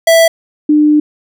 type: tone pair in turn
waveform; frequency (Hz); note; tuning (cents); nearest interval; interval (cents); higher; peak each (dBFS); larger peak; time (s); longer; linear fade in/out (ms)
square / sine; 659.3 / 300.2; E5 / D4; 0 / +38; octave + major second; 1362; first; -5; neither; 0.07-0.28 / 0.69-1; second; 5
effects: none